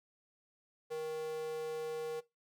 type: tone with high-pass filter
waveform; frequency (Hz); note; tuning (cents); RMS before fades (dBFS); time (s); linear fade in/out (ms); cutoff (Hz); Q
square; 157; D#3; +16; -39; 0.9-2.21; 20; 490; 5.1
effects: noise-tail reverb RT60 0.2 s tail -19 dB re dry